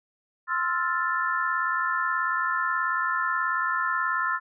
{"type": "chord", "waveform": "sine", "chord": "F major seventh", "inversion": "second", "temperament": "equal", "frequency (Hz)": [1046.5, 1318.5, 1396.9, 1760], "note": ["C6", "E6", "F6", "A6"], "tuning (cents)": [0, 0, 0, 0], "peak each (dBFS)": -29, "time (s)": [0.47, 4.4], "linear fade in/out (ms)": 50, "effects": []}